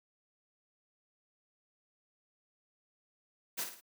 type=noise with echo; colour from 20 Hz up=white; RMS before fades=-36 dBFS; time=3.57-3.65 s; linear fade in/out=20 ms; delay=54 ms; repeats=3; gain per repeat=-7 dB; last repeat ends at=3.812 s; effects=high-pass 200 Hz 12 dB/octave